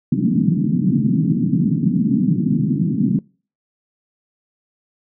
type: band-pass noise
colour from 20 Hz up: pink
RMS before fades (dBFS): -17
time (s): 0.12-3.19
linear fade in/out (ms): 2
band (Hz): 140 to 280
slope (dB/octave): 48
effects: noise-tail reverb RT60 0.4 s tail -26 dB re dry